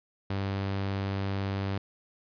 sawtooth tone, 98 Hz, G2, in tune, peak -25 dBFS, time 0.3-1.78 s, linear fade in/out 5 ms, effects resampled to 11025 Hz

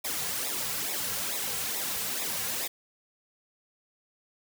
white noise with flanger, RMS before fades -32 dBFS, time 0.04-2.68 s, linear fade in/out 10 ms, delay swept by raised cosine 0.66 to 3.36 ms, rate 2.3 Hz, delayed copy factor -0.75, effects none

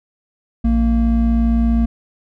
triangle tone pair together, 57.64 / 230 Hz, A#1 / A#3, -19 / -23 cents, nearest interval 2 octaves, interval 2396 cents, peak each -13 dBFS, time 0.64-1.86 s, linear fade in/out 10 ms, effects none

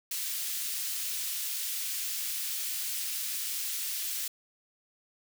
white high-pass noise, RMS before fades -34 dBFS, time 0.11-4.28 s, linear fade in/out 5 ms, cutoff 2600 Hz, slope 12 dB/octave, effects none

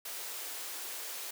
white high-pass noise, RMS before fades -41 dBFS, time 0.05-1.31 s, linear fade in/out 5 ms, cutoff 330 Hz, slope 24 dB/octave, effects none

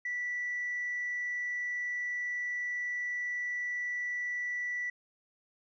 sine tone, 1962 Hz, B6, 12 cents flat, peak -31 dBFS, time 0.05-4.9 s, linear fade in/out 5 ms, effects tanh soft clip ceiling -28 dBFS

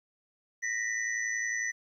sine tone cluster, 1857 / 1968 / 5980 Hz, A#6 / B6 / F#8, -7 / -7 / +17 cents, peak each -33 / -33 / -38 dBFS, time 0.62-1.72 s, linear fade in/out 20 ms, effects 11-bit

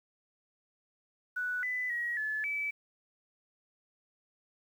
sine tone with pitch steps, 1480 / 1999 / 1903 / 1725 / 2303 Hz, F#6 / B6 / A#6 / A6 / D7, 0 / +20 / +35 / -35 / -34 cents, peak -31 dBFS, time 1.36-2.71 s, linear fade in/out 10 ms, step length 270 ms, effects 10-bit

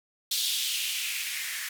violet noise with band-pass filter sweep, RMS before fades -31 dBFS, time 0.31-1.69 s, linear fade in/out 5 ms, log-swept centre 3800 to 1800 Hz, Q 3.1, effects none

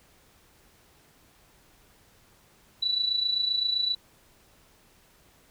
sine tone with amplitude modulation, 3951 Hz, B7, in tune, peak -21 dBFS, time 2.82-3.95 s, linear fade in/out 10 ms, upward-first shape sine, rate 27.7 Hz, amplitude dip 65%, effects pink hiss -60 dBFS RMS until 5.5 s

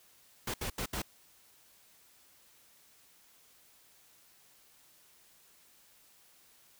pink noise bursts at uneven times, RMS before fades -36 dBFS, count 4, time 0.47-0.54 / 0.61-0.7 / 0.78-0.86 / 0.93-1.02 s, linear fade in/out 5 ms, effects white hiss -63 dBFS RMS until 6.79 s

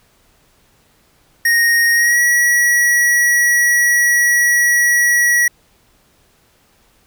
square tone with pitch glide, 1864.7 to 1924.9 Hz, A#6 to B6, 0 to -45 cents, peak -11 dBFS, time 1.45-5.48 s, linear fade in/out 5 ms, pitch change +55 cents, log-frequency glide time 1.94-2.2 s, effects pink hiss -55 dBFS RMS until 7.06 s

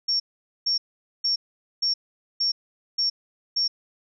sine tone bursts, 5490 Hz, F8, 31 cents flat, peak -20 dBFS, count 7, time 0.08-3.68 s, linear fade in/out 10 ms, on 120 ms, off 460 ms, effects none

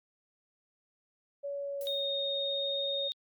sine tone with pitch glide, 565 to 555.6 Hz, C#5 to C#5, +33 to +4 cents, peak -34 dBFS, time 1.43-3.09 s, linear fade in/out 20 ms, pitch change -29 cents, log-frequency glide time 1.54-2.07 s
violet noise with exponential decay, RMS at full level -44 dBFS, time 1.81-2.16 s, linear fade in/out 0 ms, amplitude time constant 76 ms
sine tone with vibrato, 3702 Hz, A#7, 13 cents flat, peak -32 dBFS, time 1.87-3.12 s, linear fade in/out 0 ms, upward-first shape sine, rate 19 Hz, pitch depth 10 cents each way
effects Opus 48 kbps

